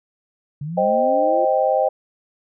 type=linear sweep; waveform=sine; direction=up; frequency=138.59 to 356.2 Hz; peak=-25 dBFS; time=0.61-1.45 s; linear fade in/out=5 ms
type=chord; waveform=sine; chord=C minor; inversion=none; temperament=equal; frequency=523.3 / 622.3 / 784 Hz; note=C5 / Eb5 / G5; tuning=0 / 0 / 0 cents; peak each=-19 / -19 / -20 dBFS; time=0.77-1.89 s; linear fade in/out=10 ms
effects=none